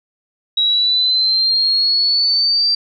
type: exponential sweep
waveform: sine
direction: up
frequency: 3849 to 4699 Hz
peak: -12 dBFS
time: 0.57-2.75 s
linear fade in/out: 5 ms
effects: none